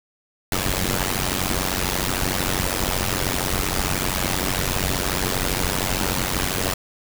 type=noise with amplitude modulation; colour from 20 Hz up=pink; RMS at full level=-19 dBFS; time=0.52-6.74 s; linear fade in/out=2 ms; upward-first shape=sine; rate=92.9 Hz; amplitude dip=95%; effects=none

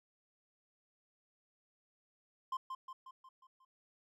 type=tone with echo; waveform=triangle; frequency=1047 Hz; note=C6; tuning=1 cent sharp; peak=-33 dBFS; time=2.52-2.57 s; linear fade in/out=5 ms; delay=180 ms; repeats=6; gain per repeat=-5 dB; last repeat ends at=3.65 s; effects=none

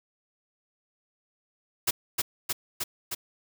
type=noise with echo; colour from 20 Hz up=white; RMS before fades=-24 dBFS; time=1.87-1.91 s; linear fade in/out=10 ms; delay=310 ms; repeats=4; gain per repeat=-2 dB; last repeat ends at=3.15 s; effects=none

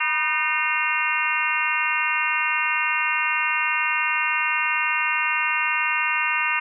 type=harmonic tone with a mistuned harmonic; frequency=305.5 Hz; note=D#4; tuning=32 cents flat; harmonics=3 / 4 / 5 / 6 / 7 / 8 / 9; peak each=-29 / -28 / -29 / -29 / -27 / -29 / -25 dBFS; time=0-6.6 s; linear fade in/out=10 ms; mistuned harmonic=3; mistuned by=+83 cents; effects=none

